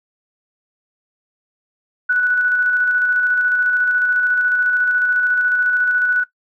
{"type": "tone with tremolo", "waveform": "sine", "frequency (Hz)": 1480, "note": "F#6", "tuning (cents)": 0, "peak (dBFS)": -12, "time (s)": [2.09, 6.24], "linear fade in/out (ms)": 10, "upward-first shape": "square", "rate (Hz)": 14, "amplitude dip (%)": 25, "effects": ["noise-tail reverb RT60 0.1 s tail -17 dB re dry"]}